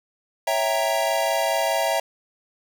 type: chord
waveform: square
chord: C# diminished seventh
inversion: none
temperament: equal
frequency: 554.4 / 659.3 / 784 / 932.3 Hz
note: C#5 / E5 / G5 / Bb5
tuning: 0 / 0 / 0 / 0 cents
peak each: -28 / -24 / -28 / -28 dBFS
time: 0.47-2 s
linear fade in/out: 5 ms
effects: none